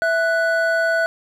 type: tone pair together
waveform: triangle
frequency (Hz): 660 / 1481.6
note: E5 / F#6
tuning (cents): +2 / +2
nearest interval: octave + major second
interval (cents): 1400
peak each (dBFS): -17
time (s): 0.02-1.06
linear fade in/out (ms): 0
effects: none